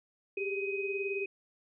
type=tone cluster; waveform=sine; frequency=391.7 / 410.4 / 2513 Hz; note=G4 / G#4 / D#7; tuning=-1 / -21 / +17 cents; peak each=-34 / -40 / -36 dBFS; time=0.37-1.26 s; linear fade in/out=5 ms; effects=none